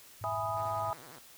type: tone with tremolo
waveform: sine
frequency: 105.2 Hz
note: G#2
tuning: 23 cents sharp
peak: -40 dBFS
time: 0.21-0.91 s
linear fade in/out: 5 ms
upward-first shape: square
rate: 18 Hz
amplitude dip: 50%
type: chord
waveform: sine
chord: E major seventh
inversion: none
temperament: equal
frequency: 659.3 / 830.6 / 987.8 / 1244.5 Hz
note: E5 / G#5 / B5 / D#6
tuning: 0 / 0 / 0 / 0 cents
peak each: -37 / -36 / -39 / -36 dBFS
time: 0.24-0.93 s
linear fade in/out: 0 ms
type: tone with vibrato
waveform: 5% pulse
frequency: 141.9 Hz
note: C#3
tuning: 41 cents sharp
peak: -39 dBFS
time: 0.57-1.19 s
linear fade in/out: 0 ms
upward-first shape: sine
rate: 11 Hz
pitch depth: 300 cents each way
effects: white hiss -55 dBFS RMS until 1.37 s